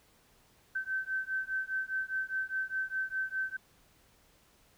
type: beating tone pair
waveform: sine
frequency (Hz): 1540 / 1544.9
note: G6 / G6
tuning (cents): -31 / -26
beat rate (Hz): 4.9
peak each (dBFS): -35 / -35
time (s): 0.75-3.57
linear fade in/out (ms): 10
effects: pink hiss -65 dBFS RMS until 4.77 s